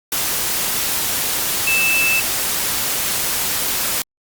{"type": "tone in noise", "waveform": "sine", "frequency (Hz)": 2637, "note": "E7", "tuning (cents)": 0, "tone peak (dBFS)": -15, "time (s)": [1.67, 2.2], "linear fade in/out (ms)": 2, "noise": "white", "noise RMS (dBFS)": -20, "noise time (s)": [0.12, 4.02], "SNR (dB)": 2, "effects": ["Opus 48 kbps"]}